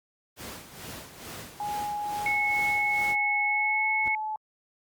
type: noise with tremolo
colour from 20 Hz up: pink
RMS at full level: -39 dBFS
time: 0.36-3.16 s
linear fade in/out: 50 ms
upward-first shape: sine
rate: 2.3 Hz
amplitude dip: 65%
type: tone with pitch glide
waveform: sine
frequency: 830.6 to 862.9 Hz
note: G#5 to A5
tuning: 0 to -34 cents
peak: -29 dBFS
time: 1.6-4.36 s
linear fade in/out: 2 ms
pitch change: +66 cents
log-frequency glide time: 3.43-3.87 s
type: tone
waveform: sine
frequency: 2194 Hz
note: C#7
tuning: 18 cents flat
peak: -24 dBFS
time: 2.26-4.15 s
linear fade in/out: 2 ms
type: noise with exponential growth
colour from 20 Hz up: brown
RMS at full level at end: -34 dBFS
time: 3.99-4.08 s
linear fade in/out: 2 ms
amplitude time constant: 19 ms
effects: high-pass 80 Hz 12 dB/octave + Opus 48 kbps